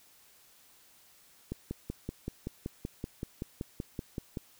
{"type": "click train", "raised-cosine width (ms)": 3, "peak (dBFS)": -22, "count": 16, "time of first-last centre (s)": [1.52, 4.372], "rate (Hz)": 5.26, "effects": ["white hiss -61 dBFS RMS until 4.59 s"]}